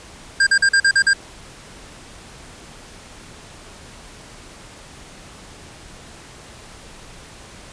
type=tone bursts; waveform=square; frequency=1600 Hz; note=G6; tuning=35 cents sharp; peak=-12 dBFS; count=7; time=0.4-1.134 s; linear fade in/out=5 ms; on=68 ms; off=43 ms; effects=pink hiss -41 dBFS RMS until 7.72 s + resampled to 22050 Hz